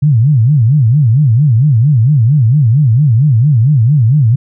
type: tone with vibrato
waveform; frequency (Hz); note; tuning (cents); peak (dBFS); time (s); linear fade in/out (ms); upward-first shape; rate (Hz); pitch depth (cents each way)
sine; 129.5; C3; -17; -5; 0.02-4.36; 10; sine; 4.4; 300
effects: none

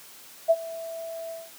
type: tone with ADSR envelope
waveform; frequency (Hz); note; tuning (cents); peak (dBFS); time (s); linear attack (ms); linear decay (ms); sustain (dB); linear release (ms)
sine; 659.3; E5; 0; -13; 0.48-1.51; 25; 46; -20; 200
effects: white hiss -48 dBFS RMS until 1.58 s + high-pass 150 Hz 12 dB/octave

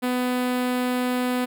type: tone with notch filter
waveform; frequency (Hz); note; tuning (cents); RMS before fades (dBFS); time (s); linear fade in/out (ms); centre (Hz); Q
sawtooth; 249.7; B3; +19; -24; 0.02-1.46; 20; 6000; 1.5
effects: none

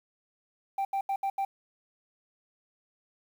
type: tone bursts at uneven times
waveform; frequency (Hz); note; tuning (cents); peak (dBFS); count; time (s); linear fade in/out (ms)
sine; 784; G5; 0; -24; 5; 0.78-0.85 / 0.93-1.01 / 1.09-1.16 / 1.23-1.3 / 1.38-1.45; 5
effects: tanh soft clip ceiling -26 dBFS + 9-bit

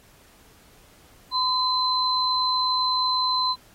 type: tone pair together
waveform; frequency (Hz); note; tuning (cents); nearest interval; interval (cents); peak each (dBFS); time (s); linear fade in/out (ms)
sine; 1016 / 4064; B5 / B7; +49 / +49; 2 octaves; 2400; -23; 1.31-3.56; 50
effects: pink hiss -55 dBFS RMS until 3.74 s + AAC 48 kbps

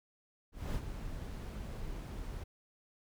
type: noise with ADSR envelope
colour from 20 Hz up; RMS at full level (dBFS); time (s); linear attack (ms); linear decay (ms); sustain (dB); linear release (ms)
brown; -34; 0.52-2.44; 230; 53; -8; 10
effects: none

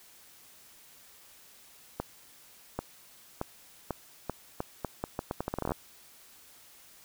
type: accelerating click train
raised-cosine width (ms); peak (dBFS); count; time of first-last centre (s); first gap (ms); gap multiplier
1; -17; 20; 2-5.719; 790; 0.79
effects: white hiss -56 dBFS RMS until 7.04 s

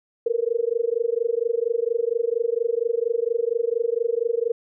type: tone with amplitude modulation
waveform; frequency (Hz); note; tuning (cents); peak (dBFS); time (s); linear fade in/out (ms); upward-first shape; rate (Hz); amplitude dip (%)
sine; 466.8; A#4; +2; -16; 0.26-4.52; 5; sine; 24.3; 100
effects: none

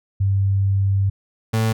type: tone pair in turn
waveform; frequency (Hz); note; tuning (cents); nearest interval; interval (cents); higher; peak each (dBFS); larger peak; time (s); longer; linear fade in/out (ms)
sine / 35% pulse; 98 / 111.31; G2 / A2; 0 / +20; major second; 220; second; -15; neither; 0.2-1.1 / 1.53-1.73; first; 10
effects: none

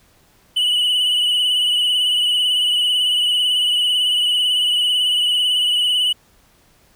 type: tone with vibrato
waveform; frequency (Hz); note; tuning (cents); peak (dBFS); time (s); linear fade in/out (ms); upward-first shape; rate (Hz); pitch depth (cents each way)
triangle; 2960; F#7; 0; -13; 0.56-6.13; 10; triangle; 18; 54
effects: pink hiss -55 dBFS RMS until 6.95 s

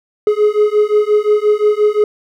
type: beating tone pair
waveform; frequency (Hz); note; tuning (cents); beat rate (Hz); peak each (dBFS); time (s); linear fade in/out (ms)
triangle; 418 / 423.7; G#4 / G#4; +11 / +35; 5.7; -11; 0.27-2.04; 2
effects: none

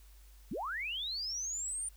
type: linear sweep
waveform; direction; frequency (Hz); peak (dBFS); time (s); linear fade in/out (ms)
sine; up; 145.8 to 9200; -35; 0.51-1.89; 5
effects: added 50 Hz sine -54 dBFS peak until 1.96 s + white hiss -65 dBFS RMS until 1.96 s

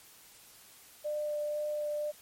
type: tone with vibrato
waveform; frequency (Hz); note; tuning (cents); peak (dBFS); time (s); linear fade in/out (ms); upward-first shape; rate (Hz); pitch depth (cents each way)
sine; 597; D5; +28; -31; 1.04-2.12; 20; sine; 2; 8
effects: white hiss -56 dBFS RMS until 2.21 s + MP3 64 kbps

